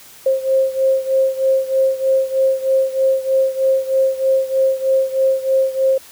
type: beating tone pair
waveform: sine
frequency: 530 / 533.2 Hz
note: C5 / C5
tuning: +22 / +33 cents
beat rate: 3.2 Hz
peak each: -15 / -18 dBFS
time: 0.26-5.98 s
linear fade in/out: 5 ms
effects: white hiss -42 dBFS RMS until 6.11 s